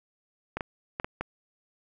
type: clicks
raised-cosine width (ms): 0.5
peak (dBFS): -16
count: 5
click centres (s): 0.57 / 0.608 / 0.999 / 1.045 / 1.21
effects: none